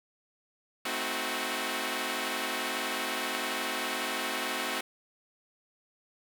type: chord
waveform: 5% pulse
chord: A diminished seventh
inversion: none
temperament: equal with one note detuned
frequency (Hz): 220 / 261.6 / 318.4 / 370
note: A3 / C4 / Eb4 / Gb4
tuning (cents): 0 / 0 / +40 / 0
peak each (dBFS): -27 / -24 / -26 / -24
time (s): 0.85-4.81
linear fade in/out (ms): 5
effects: none